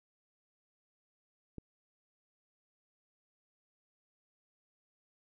click, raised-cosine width 3 ms, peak -30 dBFS, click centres 1.583 s, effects none

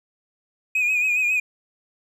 triangle tone with vibrato, 2483 Hz, D#7, 4 cents flat, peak -16 dBFS, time 0.75-1.4 s, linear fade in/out 5 ms, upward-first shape sine, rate 7.3 Hz, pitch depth 52 cents each way, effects tanh soft clip ceiling -12 dBFS

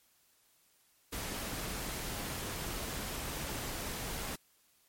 pink noise, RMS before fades -39 dBFS, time 1.12-4.36 s, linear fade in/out 10 ms, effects white hiss -69 dBFS RMS until 4.88 s + MP3 64 kbps

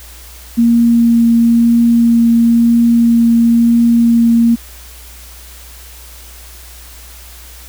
sine tone with vibrato, 233.1 Hz, A#3, in tune, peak -6 dBFS, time 0.57-4.56 s, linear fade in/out 20 ms, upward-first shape triangle, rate 1 Hz, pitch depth 10 cents each way, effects added 60 Hz sine -35 dBFS peak until 7.68 s + white hiss -37 dBFS RMS until 7.68 s

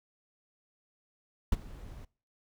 brown noise with ADSR envelope, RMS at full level -24 dBFS, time 1.52-2.05 s, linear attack 4 ms, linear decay 29 ms, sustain -22 dB, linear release 5 ms, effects noise-tail reverb RT60 0.4 s tail -23 dB re dry

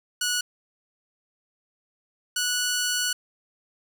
10% pulse tone pair in turn, 1466 / 1472.9 Hz, F#6 / F#6, -16 / -8 cents, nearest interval unison, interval 8 cents, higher second, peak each -15 dBFS, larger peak neither, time 0.21-0.41 / 2.36-3.13 s, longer second, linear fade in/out 5 ms, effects none

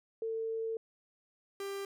sine / 45% pulse tone pair in turn, 448.9 / 395.6 Hz, A4 / G4, +35 / +16 cents, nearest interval major second, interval 219 cents, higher first, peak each -33 / -37 dBFS, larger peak first, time 0.22-0.77 / 1.6-1.85 s, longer first, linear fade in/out 2 ms, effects none

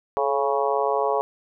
harmonic tone with a mistuned harmonic, 138.59 Hz, C#3, in tune, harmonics 3 / 4 / 5 / 6 / 7 / 8, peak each -25 / -26 / -27 / -28 / -28 / -29 dBFS, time 0.17-1.21 s, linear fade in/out 0 ms, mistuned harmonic 3, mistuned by +48 cents, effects none

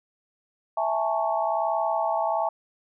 sine chord, A major seventh, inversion second, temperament equal with one note detuned, 659.3 / 830.6 / 891.8 / 1108.7 Hz, E5 / G#5 / A5 / C#6, 0 / 0 / +23 / 0 cents, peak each -26 / -28 / -28 / -32 dBFS, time 0.77-2.49 s, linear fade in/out 5 ms, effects none

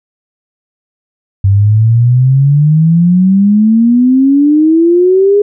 sine exponential sweep, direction up, 96.2 to 415.3 Hz, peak -4 dBFS, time 1.44-5.42 s, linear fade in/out 5 ms, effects none

